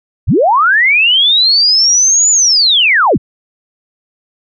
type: linear two-way sweep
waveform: sine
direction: up then down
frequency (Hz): 41.14 to 7040 to 41.14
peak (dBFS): -6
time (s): 0.27-3.18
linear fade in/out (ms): 20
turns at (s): 2.3
effects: none